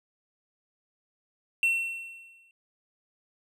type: tone with exponential decay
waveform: triangle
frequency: 2710 Hz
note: E7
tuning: 47 cents sharp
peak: -18 dBFS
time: 1.63-2.51 s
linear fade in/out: 1 ms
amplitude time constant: 190 ms
effects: resampled to 32000 Hz